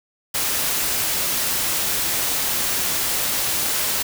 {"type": "noise", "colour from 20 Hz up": "white", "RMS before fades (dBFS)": -22, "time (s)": [0.34, 4.03], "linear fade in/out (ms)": 10, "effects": []}